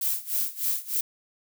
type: noise with tremolo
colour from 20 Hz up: violet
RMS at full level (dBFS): -25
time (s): 0.01-1.01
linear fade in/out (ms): 5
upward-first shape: sine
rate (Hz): 3.3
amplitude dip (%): 90
effects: none